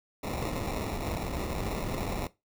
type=noise with sample-and-hold; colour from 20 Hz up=pink; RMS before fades=-33 dBFS; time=0.23-2.27 s; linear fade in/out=2 ms; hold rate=1575 Hz; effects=noise-tail reverb RT60 0.2 s tail -17 dB re dry